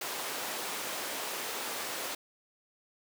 pink high-pass noise, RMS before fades -37 dBFS, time 0.01-2.15 s, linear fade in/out 5 ms, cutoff 440 Hz, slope 12 dB/octave, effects none

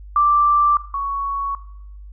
sine tone pair in turn, 1174.7 / 1115 Hz, D6 / C#6, 0 / +10 cents, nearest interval minor second, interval 90 cents, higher first, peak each -12 / -20 dBFS, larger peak first, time 0.16-0.77 / 0.94-1.55 s, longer neither, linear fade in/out 2 ms, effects noise-tail reverb RT60 0.8 s tail -17 dB re dry + added 50 Hz sine -35 dBFS peak until 2.12 s

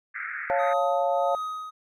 pink band-pass noise, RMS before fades -34 dBFS, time 0.14-0.74 s, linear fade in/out 20 ms, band 1300 to 2200 Hz, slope 96 dB/octave
sine chord, Db augmented, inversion none, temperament equal, 554.4 / 698.5 / 880 Hz, Db5 / F5 / A5, 0 / 0 / 0 cents, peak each -25 / -25 / -29 dBFS, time 0.5-1.35 s, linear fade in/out 0 ms
triangle tone with tremolo, 1256 Hz, D#6, 16 cents sharp, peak -26 dBFS, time 0.58-1.71 s, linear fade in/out 20 ms, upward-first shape triangle, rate 1.5 Hz, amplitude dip 75%
effects none

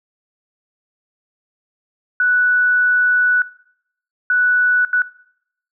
sine tone bursts at uneven times, 1480 Hz, F#6, in tune, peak -12 dBFS, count 3, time 2.2-3.42 / 4.3-4.85 / 4.93-5.02 s, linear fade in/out 2 ms, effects noise-tail reverb RT60 0.7 s tail -20 dB re dry

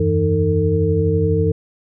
sine tone cluster, 82 / 94.1 / 163.5 / 311.6 / 450.6 Hz, E2 / F#2 / E3 / D#4 / A4, -9 / +30 / -14 / +3 / +41 cents, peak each -27 / -18 / -20 / -25 / -18 dBFS, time 0-1.52 s, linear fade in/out 5 ms, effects none

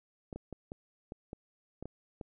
clicks, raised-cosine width 2 ms, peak -28 dBFS, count 9, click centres 0.328 / 0.36 / 0.527 / 0.719 / 1.121 / 1.331 / 1.826 / 1.856 / 2.212 s, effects none

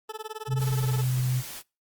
20% pulse tone with tremolo, 435.7 Hz, A4, 17 cents flat, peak -27 dBFS, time 0.09-1.04 s, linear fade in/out 5 ms, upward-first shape sine, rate 19 Hz, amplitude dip 100%
sine tone with pitch glide, 130.81 to 127.23 Hz, C3 to C3, 0 to -48 cents, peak -23 dBFS, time 0.47-1.43 s, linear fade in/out 50 ms, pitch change -48 cents, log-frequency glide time 0.6-0.97 s
white noise, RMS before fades -39 dBFS, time 0.57-1.63 s, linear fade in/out 50 ms
effects noise-tail reverb RT60 0.3 s tail -26 dB re dry + Opus 32 kbps

